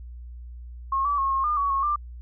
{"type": "tone with pitch steps", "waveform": "sine", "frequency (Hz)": [1082, 1151, 1087, 1078, 1208, 1126, 1093, 1187], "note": ["C#6", "D6", "C#6", "C#6", "D6", "C#6", "C#6", "D6"], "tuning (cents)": [-42, -35, -34, -49, 48, 27, -25, 18], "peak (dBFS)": -21, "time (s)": [0.92, 1.96], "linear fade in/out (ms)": 5, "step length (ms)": 130, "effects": ["added 60 Hz sine -37 dBFS peak until 2.21 s"]}